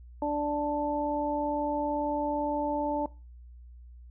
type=harmonic tone; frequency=293.7 Hz; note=D4; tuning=in tune; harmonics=1 / 2 / 3; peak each=-31 / -31 / -31 dBFS; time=0.22-3.06 s; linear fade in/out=2 ms; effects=noise-tail reverb RT60 0.3 s tail -20 dB re dry + added 60 Hz sine -46 dBFS peak until 4.1 s